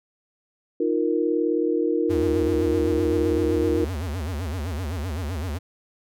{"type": "chord", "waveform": "sine", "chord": "Eb suspended second", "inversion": "none", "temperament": "just", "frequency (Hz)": [311.1, 350, 466.7], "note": ["Eb4", "F4", "Bb4"], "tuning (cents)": [0, 4, 2], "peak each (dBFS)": [-24, -24, -24], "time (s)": [0.8, 3.85], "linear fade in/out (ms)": 5}
{"type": "tone with vibrato", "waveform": "square", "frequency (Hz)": 82.41, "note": "E2", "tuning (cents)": 0, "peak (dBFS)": -27, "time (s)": [2.09, 5.59], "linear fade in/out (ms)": 20, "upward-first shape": "sine", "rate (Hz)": 7.8, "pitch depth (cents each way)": 260}
{"effects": []}